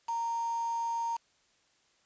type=tone with quantisation; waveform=sine; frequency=927 Hz; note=A#5; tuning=10 cents flat; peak=-30 dBFS; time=0.08-1.17 s; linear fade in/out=10 ms; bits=7; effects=white hiss -69 dBFS RMS until 2.05 s + resampled to 16000 Hz